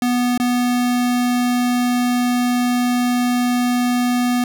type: tone with dropouts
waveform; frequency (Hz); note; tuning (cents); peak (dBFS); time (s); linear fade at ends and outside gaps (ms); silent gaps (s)
square; 245.6; B3; -9; -16; 0.02-4.44; 2; 0.377-0.399
effects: none